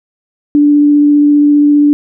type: tone with vibrato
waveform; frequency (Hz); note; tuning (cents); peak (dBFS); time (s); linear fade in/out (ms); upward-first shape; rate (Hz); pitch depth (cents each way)
sine; 292.3; D4; -8; -4; 0.55-1.93; 0; triangle; 15; 9
effects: none